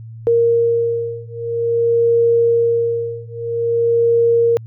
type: beating tone pair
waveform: sine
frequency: 466.2 / 466.7 Hz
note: A#4 / A#4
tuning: 0 / +2 cents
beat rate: 0.5 Hz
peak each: -16 dBFS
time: 0.27-4.57 s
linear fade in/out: 0 ms
effects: added 113 Hz sine -31 dBFS peak until 4.66 s